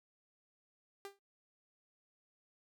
sawtooth tone with exponential decay, 397.6 Hz, G4, 25 cents sharp, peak -38 dBFS, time 1.05-1.19 s, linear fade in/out 1 ms, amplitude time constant 29 ms, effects noise-tail reverb RT60 0.1 s tail -18 dB re dry

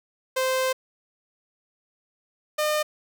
sawtooth tone pair in turn, 520 / 606.6 Hz, C5 / D#5, -11 / -44 cents, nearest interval minor third, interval 267 cents, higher second, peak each -18 dBFS, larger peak neither, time 0.36-0.73 / 2.58-2.83 s, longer first, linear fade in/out 10 ms, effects none

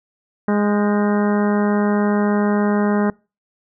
harmonic tone with a mistuned harmonic, 206.6 Hz, G#3, 9 cents flat, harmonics 1 / 2 / 3 / 4 / 5 / 6 / 7 / 8 / 9, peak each -16 / -22 / -26 / -28 / -30 / -32 / -33 / -34 / -35 dBFS, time 0.48-3.1 s, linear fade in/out 2 ms, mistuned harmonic 8, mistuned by -77 cents, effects noise-tail reverb RT60 0.3 s tail -25 dB re dry

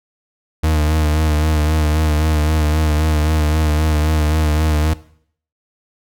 40% pulse tone with vibrato, 77 Hz, D#2, 17 cents flat, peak -12 dBFS, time 0.63-4.94 s, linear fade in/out 10 ms, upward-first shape sine, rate 3.8 Hz, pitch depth 38 cents each way, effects noise-tail reverb RT60 0.6 s tail -18 dB re dry

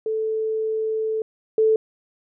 sine tone pair in turn, 439 / 439 Hz, A4 / A4, -4 / -4 cents, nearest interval unison, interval 0 cents, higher neither, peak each -21 / -14 dBFS, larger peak second, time 0.06-1.22 / 1.58-1.76 s, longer first, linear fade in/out 2 ms, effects none

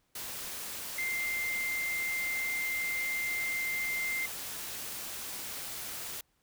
sine tone in noise, 2093 Hz, C7, in tune, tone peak -31 dBFS, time 0.98-4.26 s, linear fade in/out 5 ms, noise white, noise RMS -40 dBFS, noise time 0.15-6.21 s, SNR +6 dB, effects pink hiss -74 dBFS RMS until 6.42 s

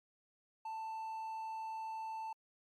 triangle tone, 886 Hz, A5, 12 cents sharp, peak -38 dBFS, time 0.65-2.33 s, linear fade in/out 5 ms, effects MP3 64 kbps

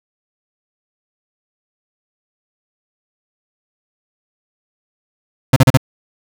35% pulse tone bursts, 131 Hz, C3, 2 cents sharp, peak -3 dBFS, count 4, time 5.53-5.773 s, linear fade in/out 5 ms, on 33 ms, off 37 ms, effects none

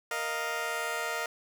15% pulse chord, Bb suspended fourth, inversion none, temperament just, 466.2 / 621.6 / 699.2 Hz, Bb4 / Eb5 / F5, 0 / -2 / +2 cents, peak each -30 dBFS, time 0.11-1.26 s, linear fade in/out 2 ms, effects none

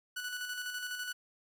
sawtooth tone with tremolo, 1480 Hz, F#6, in tune, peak -32 dBFS, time 0.16-1.13 s, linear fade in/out 10 ms, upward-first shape square, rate 12 Hz, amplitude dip 40%, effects none

